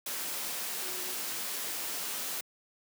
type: tone in noise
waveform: sine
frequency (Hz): 366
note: F#4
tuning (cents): -19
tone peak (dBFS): -47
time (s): 0.82-1.14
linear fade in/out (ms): 5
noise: white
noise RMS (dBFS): -36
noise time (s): 0.06-2.41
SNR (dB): -14
effects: high-pass 200 Hz 12 dB/octave